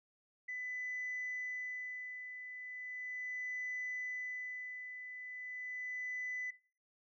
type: tone with tremolo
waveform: sine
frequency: 2000 Hz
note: B6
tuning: 21 cents sharp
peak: -36 dBFS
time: 0.48-6.51 s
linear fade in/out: 10 ms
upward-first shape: sine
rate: 0.38 Hz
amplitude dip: 60%
effects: noise-tail reverb RT60 0.4 s tail -19 dB re dry + tanh soft clip ceiling -34 dBFS